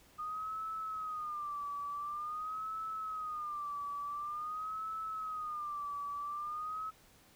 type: tone with vibrato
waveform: sine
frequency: 1224 Hz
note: D#6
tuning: 29 cents flat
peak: -37 dBFS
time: 0.18-6.91 s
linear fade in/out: 20 ms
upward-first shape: sine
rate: 0.47 Hz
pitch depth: 110 cents each way
effects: pink hiss -63 dBFS RMS until 7.35 s